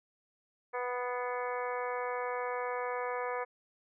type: harmonic tone with a mistuned harmonic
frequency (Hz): 246.9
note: B3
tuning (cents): 0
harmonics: 2 / 3 / 4 / 5 / 6 / 7 / 8 / 9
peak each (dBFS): -36 / -41 / -39 / -42 / -49 / -44 / -50 / -47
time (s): 0.73-3.45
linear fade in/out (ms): 20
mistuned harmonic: 8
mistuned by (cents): +62
effects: none